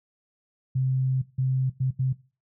sine tone bursts at uneven times, 130.81 Hz, C3, in tune, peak -21 dBFS, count 4, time 0.75-1.22 / 1.38-1.7 / 1.8-1.91 / 1.99-2.13 s, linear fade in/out 10 ms, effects noise-tail reverb RT60 0.3 s tail -17 dB re dry

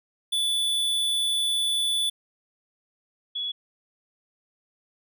square / sine tone pair in turn, 3469 / 3380 Hz, A7 / G#7, -25 / +30 cents, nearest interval unison, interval 45 cents, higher first, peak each -23 / -27 dBFS, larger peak first, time 0.32-2.1 / 3.35-3.52 s, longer first, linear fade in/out 10 ms, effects none

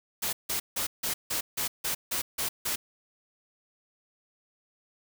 white noise bursts, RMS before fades -30 dBFS, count 10, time 0.22-2.76 s, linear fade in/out 10 ms, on 110 ms, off 160 ms, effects none

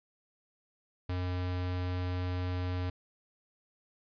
square tone, 90.4 Hz, F#2, 40 cents flat, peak -32 dBFS, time 1.09-2.9 s, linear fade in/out 5 ms, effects resampled to 11025 Hz + 11-bit

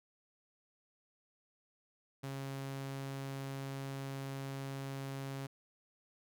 sawtooth tone, 136.4 Hz, C#3, 28 cents flat, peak -36 dBFS, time 2.23-5.47 s, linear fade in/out 10 ms, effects none

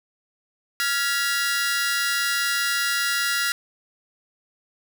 sawtooth tone cluster, 1395 / 1675 / 1944 / 4920 Hz, F6 / G#6 / B6 / D#8, -2 / +14 / -28 / -20 cents, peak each -21 / -26 / -23 / -28 dBFS, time 0.8-3.52 s, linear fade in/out 0 ms, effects none

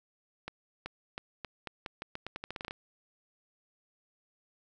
accelerating click train, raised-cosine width 0.3 ms, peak -22 dBFS, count 17, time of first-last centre 0.48-2.709 s, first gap 380 ms, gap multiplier 0.84, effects none

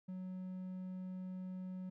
triangle tone, 185 Hz, F#3, in tune, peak -40 dBFS, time 0.08-1.9 s, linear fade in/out 10 ms, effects none

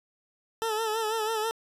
20% pulse tone with vibrato, 440 Hz, A4, in tune, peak -22 dBFS, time 0.62-1.51 s, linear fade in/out 0 ms, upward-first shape sine, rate 6.1 Hz, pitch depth 59 cents each way, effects resampled to 32000 Hz + 10-bit

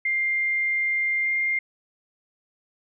sine tone with pitch glide, 2100 to 2112 Hz, C7 to C7, +6 to +16 cents, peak -21 dBFS, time 0.05-1.59 s, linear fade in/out 5 ms, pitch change +10 cents, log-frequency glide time 1.21-1.3 s, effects none

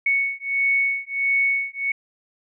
sine beating tone pair, 2217 / 2218.5 Hz, C#7 / C#7, 0 / +1 cents, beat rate 1.5 Hz, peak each -22 dBFS, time 0.06-1.92 s, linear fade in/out 5 ms, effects none

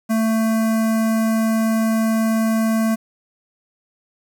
square tone with notch filter, 222.7 Hz, A3, 21 cents sharp, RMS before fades -18 dBFS, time 0.09-2.96 s, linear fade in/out 20 ms, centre 3500 Hz, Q 0.82, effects 8-bit

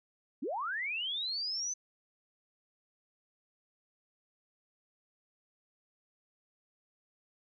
sine linear sweep, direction up, 212.2 to 6160 Hz, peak -33 dBFS, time 0.42-1.74 s, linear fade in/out 10 ms, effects none

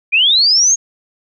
sine linear sweep, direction up, 2349 to 6645 Hz, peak -8 dBFS, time 0.12-0.76 s, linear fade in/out 20 ms, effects none

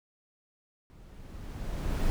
brown noise with level ramp, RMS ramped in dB -53 to -26 dBFS, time 0.9-2.1 s, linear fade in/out 0 ms, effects none

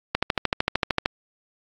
click train, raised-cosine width 0.3 ms, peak -4 dBFS, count 13, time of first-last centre 0.15-1.059 s, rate 13.2 Hz, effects AAC 64 kbps

